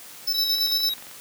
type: tone with tremolo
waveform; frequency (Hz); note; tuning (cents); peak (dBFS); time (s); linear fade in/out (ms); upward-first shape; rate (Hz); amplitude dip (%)
square; 5274; E8; 0; -21; 0.27-0.9; 10; square; 8.9; 60
type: tone with vibrato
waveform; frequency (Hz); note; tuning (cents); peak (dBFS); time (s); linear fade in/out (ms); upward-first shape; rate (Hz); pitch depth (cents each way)
square; 3871; B7; -35; -25; 0.34-0.94; 5; sine; 4.7; 24
type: click train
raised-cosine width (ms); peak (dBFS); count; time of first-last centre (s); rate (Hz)
0.3; -27; 14; 0.54-1.113; 22.7
effects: white hiss -43 dBFS RMS until 1.2 s + high-pass 100 Hz 12 dB/octave